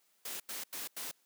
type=noise bursts; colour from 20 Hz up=white; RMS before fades=-41 dBFS; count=4; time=0.25-1.114 s; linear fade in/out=5 ms; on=150 ms; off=88 ms; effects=white hiss -72 dBFS RMS until 1.25 s + high-pass 200 Hz 12 dB/octave